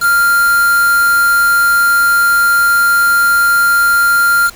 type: tone with quantisation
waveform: triangle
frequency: 1395 Hz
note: F6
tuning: 2 cents flat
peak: -6 dBFS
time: 0-4.51 s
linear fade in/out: 50 ms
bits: 3
effects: pink hiss -37 dBFS RMS until 4.55 s